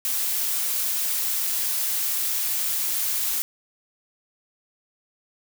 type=noise; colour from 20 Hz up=blue; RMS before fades=-25 dBFS; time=0.05-3.42 s; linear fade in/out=0 ms; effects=none